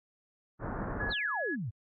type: low-pass noise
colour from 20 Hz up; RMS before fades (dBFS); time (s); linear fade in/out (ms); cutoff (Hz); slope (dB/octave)
pink; -36; 0.59-1.14; 50; 1600; 48
type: tone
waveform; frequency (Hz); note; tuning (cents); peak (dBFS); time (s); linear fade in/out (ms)
sine; 1687; G#6; +27; -33; 0.99-1.56; 20
type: exponential sweep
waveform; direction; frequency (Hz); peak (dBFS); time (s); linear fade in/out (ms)
sine; down; 4526 to 95.7; -33; 1.1-1.71; 20
effects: AAC 32 kbps